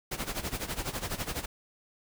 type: noise with tremolo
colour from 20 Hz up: pink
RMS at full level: -32 dBFS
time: 0.11-1.46 s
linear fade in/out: 10 ms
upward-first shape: sine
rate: 12 Hz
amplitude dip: 80%
effects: none